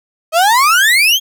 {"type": "exponential sweep", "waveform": "35% pulse", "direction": "up", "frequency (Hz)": [622, 3322], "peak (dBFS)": -6, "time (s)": [0.32, 1.2], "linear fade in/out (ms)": 50, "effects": []}